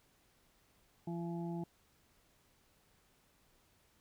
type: harmonic tone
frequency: 170 Hz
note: F3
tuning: 46 cents flat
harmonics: 1 / 2 / 4 / 5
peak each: -39 / -43 / -51 / -51 dBFS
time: 1.07-1.64 s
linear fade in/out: 5 ms
effects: pink hiss -71 dBFS RMS until 4 s